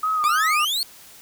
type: tone with vibrato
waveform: sine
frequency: 1244.5 Hz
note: D#6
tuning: in tune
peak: -19 dBFS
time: 0.03-0.65 s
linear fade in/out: 5 ms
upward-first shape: sine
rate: 3.1 Hz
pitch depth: 49 cents each way
type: exponential sweep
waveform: 40% pulse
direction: up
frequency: 1140 to 4517 Hz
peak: -20 dBFS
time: 0.24-0.83 s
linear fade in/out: 0 ms
effects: white hiss -46 dBFS RMS until 1.21 s